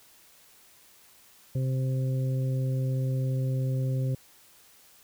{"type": "harmonic tone", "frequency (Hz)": 131, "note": "C3", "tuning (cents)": 2, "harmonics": [1, 2, 3, 4], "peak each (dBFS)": [-25, -39, -42, -40], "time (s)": [1.55, 4.15], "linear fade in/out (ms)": 5, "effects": ["white hiss -57 dBFS RMS until 5.03 s"]}